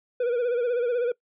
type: tone with vibrato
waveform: triangle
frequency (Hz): 483.3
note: B4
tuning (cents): -38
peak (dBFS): -20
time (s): 0.2-1.12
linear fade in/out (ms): 5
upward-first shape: sine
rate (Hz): 16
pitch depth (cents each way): 68
effects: noise-tail reverb RT60 0.1 s tail -22 dB re dry + resampled to 8000 Hz